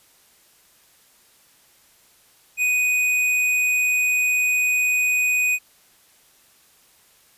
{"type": "tone with tanh clipping", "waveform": "sine", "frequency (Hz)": 2489, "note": "D#7", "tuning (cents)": 0, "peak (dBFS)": -19, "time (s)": [2.57, 5.59], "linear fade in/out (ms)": 50, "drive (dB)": 13, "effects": ["white hiss -56 dBFS RMS until 7.37 s", "resampled to 32000 Hz"]}